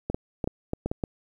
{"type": "clicks", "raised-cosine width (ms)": 2, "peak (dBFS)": -14, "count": 8, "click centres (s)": [0.1, 0.145, 0.442, 0.475, 0.734, 0.86, 0.915, 1.038], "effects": ["9-bit"]}